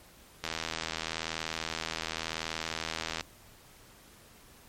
click train, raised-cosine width 0.2 ms, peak -15 dBFS, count 225, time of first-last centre 0.44-3.209 s, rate 80.9 Hz, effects pink hiss -56 dBFS RMS until 4.68 s + MP3 64 kbps

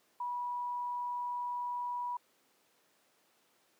sine tone, 975 Hz, B5, 23 cents flat, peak -34 dBFS, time 0.2-2.17 s, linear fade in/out 5 ms, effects pink hiss -70 dBFS RMS until 3.79 s + high-pass 300 Hz 12 dB/octave

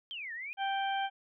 sine exponential two-way sweep, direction down then up, 3249 to 1756 to 2514 Hz, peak -38 dBFS, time 0.11-0.53 s, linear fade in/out 0 ms, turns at 0.33 s
harmonic tone, 784 Hz, G5, in tune, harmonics 1 / 2 / 3 / 4, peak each -31 / -38 / -44 / -41 dBFS, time 0.57-1.1 s, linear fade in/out 50 ms
effects none

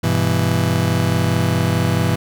35% pulse chord, E minor, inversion first, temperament just, 98.89 / 123.61 / 164.81 Hz, G2 / B2 / E3, +16 / +2 / 0 cents, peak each -18 dBFS, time 0.03-2.16 s, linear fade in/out 10 ms, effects none

